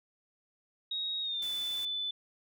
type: tone with pitch glide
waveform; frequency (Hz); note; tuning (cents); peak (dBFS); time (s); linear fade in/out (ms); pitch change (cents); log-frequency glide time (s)
sine; 3775 to 3502; A#7 to A7; +21 to -9; -32; 0.91-2.11; 5; -130; 1.21-1.46
type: noise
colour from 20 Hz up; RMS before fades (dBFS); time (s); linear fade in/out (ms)
white; -48; 1.42-1.85; 2
effects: none